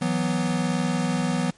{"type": "chord", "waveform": "square", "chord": "E suspended second", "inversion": "none", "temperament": "equal", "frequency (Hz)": [164.81, 185, 246.9], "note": ["E3", "F#3", "B3"], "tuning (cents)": [0, 0, 0], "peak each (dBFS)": -27, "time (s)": [0.01, 1.51], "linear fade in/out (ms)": 10, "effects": ["pink hiss -55 dBFS RMS until 1.57 s", "MP3 48 kbps"]}